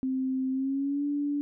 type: tone with pitch glide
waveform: sine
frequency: 261.6 to 288.6 Hz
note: C4 to D4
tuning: 0 to -30 cents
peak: -26 dBFS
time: 0.03-1.41 s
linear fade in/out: 0 ms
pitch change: +170 cents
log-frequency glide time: 0.51-1.05 s
effects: none